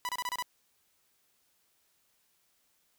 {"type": "tone bursts", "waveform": "sawtooth", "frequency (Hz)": 988, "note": "B5", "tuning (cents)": 0, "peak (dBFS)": -28, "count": 6, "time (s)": [0.05, 0.424], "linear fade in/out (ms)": 0, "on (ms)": 39, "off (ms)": 28, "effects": ["white hiss -72 dBFS RMS until 2.98 s"]}